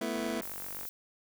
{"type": "chord", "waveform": "25% pulse", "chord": "A suspended second", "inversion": "none", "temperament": "just", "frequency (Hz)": [220, 247.5, 330], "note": ["A3", "B3", "E4"], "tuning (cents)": [0, 4, 2], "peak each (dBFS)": -33, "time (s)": [0.01, 0.41], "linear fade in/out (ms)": 5}
{"type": "click train", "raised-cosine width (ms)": 0.5, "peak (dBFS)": -30, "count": 34, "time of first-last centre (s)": [0.16, 0.853], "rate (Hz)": 47.6}
{"type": "noise", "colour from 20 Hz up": "violet", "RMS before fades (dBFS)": -41, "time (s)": [0.42, 0.89], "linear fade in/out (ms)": 0}
{"effects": []}